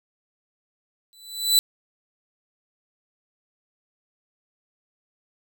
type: tone with exponential growth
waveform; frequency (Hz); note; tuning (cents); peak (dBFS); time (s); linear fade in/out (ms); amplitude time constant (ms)
sawtooth; 3983; B7; +14; -9; 1.13-1.59; 0; 98
effects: none